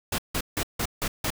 pink noise bursts, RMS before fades -27 dBFS, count 6, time 0.12-1.304 s, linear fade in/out 5 ms, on 64 ms, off 160 ms, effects none

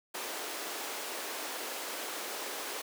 pink high-pass noise, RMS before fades -39 dBFS, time 0.14-2.82 s, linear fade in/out 10 ms, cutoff 350 Hz, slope 24 dB/octave, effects none

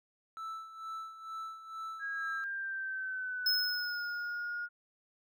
triangle tone with tremolo, 1318.5 Hz, E6, in tune, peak -36 dBFS, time 0.37-2.44 s, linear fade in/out 0 ms, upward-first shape sine, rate 2.2 Hz, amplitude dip 70%
sine tone with pitch glide, 1635 to 1431.6 Hz, G#6 to F6, -28 to +42 cents, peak -35 dBFS, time 1.99-4.69 s, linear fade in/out 50 ms, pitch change -230 cents, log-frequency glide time 2.15-4.02 s
square tone with exponential decay, 5170 Hz, E8, 34 cents flat, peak -26 dBFS, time 3.46-4.66 s, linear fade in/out 5 ms, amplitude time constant 260 ms
effects none

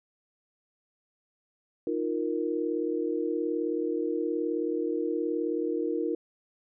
sine chord, Eb suspended second, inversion none, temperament just, 311.1 / 350 / 466.7 Hz, Eb4 / F4 / Bb4, 0 / +4 / +2 cents, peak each -31 dBFS, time 1.87-6.15 s, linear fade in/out 2 ms, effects none

